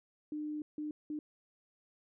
sine tone bursts at uneven times, 301.5 Hz, D4, 46 cents sharp, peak -36 dBFS, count 3, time 0.32-0.62 / 0.78-0.91 / 1.1-1.19 s, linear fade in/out 2 ms, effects none

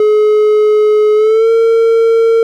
triangle tone with pitch glide, 424.9 to 455.4 Hz, G#4 to A#4, +40 to -40 cents, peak -4 dBFS, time 0-2.43 s, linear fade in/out 2 ms, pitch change +120 cents, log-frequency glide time 1.15-1.5 s, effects none

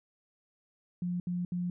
sine tone bursts, 177.2 Hz, F3, 25 cents sharp, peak -30 dBFS, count 3, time 1.02-1.7 s, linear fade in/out 2 ms, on 180 ms, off 70 ms, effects none

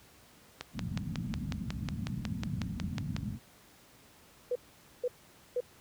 click train, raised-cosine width 0.2 ms, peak -19 dBFS, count 15, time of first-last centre 0.61-3.165 s, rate 5.48 Hz
white low-pass noise, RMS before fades -36 dBFS, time 0.73-3.39 s, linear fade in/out 50 ms, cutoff 240 Hz, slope 48 dB/octave
sine tone bursts, 493.9 Hz, B4, in tune, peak -28 dBFS, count 3, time 4.51-5.605 s, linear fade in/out 5 ms, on 45 ms, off 480 ms
effects pink hiss -59 dBFS RMS until 5.8 s + high-pass 60 Hz 12 dB/octave

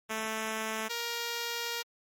5% pulse tone pair in turn, 219.8 / 469.9 Hz, A3 / A#4, -2 / +14 cents, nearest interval octave + minor second, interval 1316 cents, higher second, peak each -21 dBFS, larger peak neither, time 0.09-0.89 / 0.89-1.83 s, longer second, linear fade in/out 20 ms, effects MP3 64 kbps

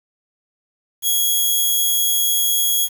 5% pulse tone, 3319 Hz, G#7, 2 cents flat, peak -7 dBFS, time 1.02-2.89 s, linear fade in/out 50 ms, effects 7-bit

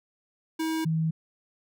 square / sine tone pair in turn, 320.4 / 160.58 Hz, E4 / E3, -49 / -45 cents, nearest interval octave, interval 1196 cents, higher first, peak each -27 / -23 dBFS, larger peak second, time 0.59-0.85 / 0.85-1.11 s, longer neither, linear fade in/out 10 ms, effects none

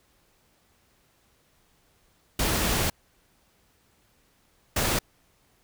pink noise bursts at uneven times, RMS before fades -25 dBFS, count 2, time 2.39-2.9 / 4.76-4.99 s, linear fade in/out 5 ms, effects pink hiss -65 dBFS RMS until 5.63 s

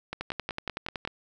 two click trains, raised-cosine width 0.3 ms, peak -17 / -16 dBFS, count 6 / 10, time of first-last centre 0.13-1.075 / 0.21-1.051 s, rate 5.29 / 10.7 Hz, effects none

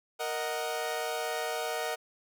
sawtooth chord, D# minor, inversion second, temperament equal, 466.2 / 622.3 / 740 Hz, A#4 / D#5 / F#5, 0 / 0 / 0 cents, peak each -32 dBFS, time 0.19-1.96 s, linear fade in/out 20 ms, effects none

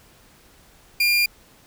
30% pulse tone, 2400 Hz, D7, 37 cents sharp, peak -14 dBFS, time 1-1.26 s, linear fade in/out 5 ms, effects pink hiss -53 dBFS RMS until 1.66 s

